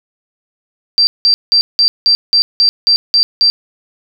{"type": "tone bursts", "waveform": "sine", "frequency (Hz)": 4699, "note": "D8", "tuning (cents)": 0, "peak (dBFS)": -6, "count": 10, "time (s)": [0.98, 3.5], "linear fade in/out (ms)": 0, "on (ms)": 90, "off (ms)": 180, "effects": []}